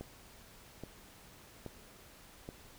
click train, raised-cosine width 2 ms, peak -29 dBFS, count 4, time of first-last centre 0.01-2.489 s, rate 1.21 Hz, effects pink hiss -57 dBFS RMS until 2.78 s

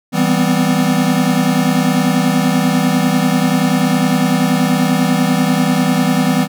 square chord, C major seventh, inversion first, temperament equal with one note detuned, 164.81 / 196 / 246.9 / 257.1 Hz, E3 / G3 / B3 / C4, 0 / 0 / 0 / -30 cents, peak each -18 dBFS, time 0.12-6.48 s, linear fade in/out 50 ms, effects none

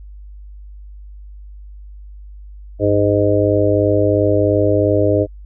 harmonic tone with a mistuned harmonic, 102.9 Hz, G#2, 16 cents flat, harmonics 1 / 3 / 4 / 5 / 6, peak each -18 / -18 / -18 / -18 / -18 dBFS, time 2.79-5.27 s, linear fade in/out 50 ms, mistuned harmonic 1, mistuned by -47 cents, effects added 50 Hz sine -33 dBFS peak until 5.45 s

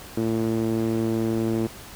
sawtooth tone with band-pass filter, 112.6 Hz, A2, 40 cents sharp, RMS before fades -24 dBFS, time 0.17-1.67 s, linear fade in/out 5 ms, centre 310 Hz, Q 2.3, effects pink hiss -42 dBFS RMS until 1.95 s

